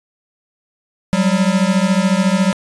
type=beating tone pair; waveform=square; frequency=183.4 / 197.4 Hz; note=F#3 / G3; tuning=-15 / +12 cents; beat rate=14 Hz; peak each=-16 dBFS; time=1.13-2.53 s; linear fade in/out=0 ms; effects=resampled to 22050 Hz